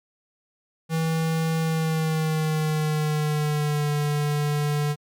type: tone with pitch glide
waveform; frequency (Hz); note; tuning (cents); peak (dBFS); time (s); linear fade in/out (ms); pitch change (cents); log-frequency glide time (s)
square; 161.8 to 147.52; E3 to D3; -32 to +8; -22; 0.89-4.96; 50; -160; 1.6-3.89
effects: MP3 96 kbps